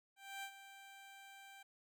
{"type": "tone with ADSR envelope", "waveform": "15% pulse", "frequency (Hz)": 785, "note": "G5", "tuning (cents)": 2, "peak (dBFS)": -37, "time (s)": [0.16, 1.63], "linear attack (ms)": 270, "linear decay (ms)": 75, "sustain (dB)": -12, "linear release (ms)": 7, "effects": []}